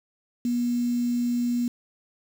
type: tone with quantisation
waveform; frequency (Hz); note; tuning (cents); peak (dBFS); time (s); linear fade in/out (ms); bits
sine; 241.5; B3; -39; -22; 0.45-1.68; 2; 7
effects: none